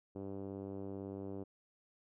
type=tone with low-pass filter; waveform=5% pulse; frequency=98 Hz; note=G2; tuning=in tune; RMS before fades=-44 dBFS; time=0.15-1.44 s; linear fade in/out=10 ms; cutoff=380 Hz; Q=1.5; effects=none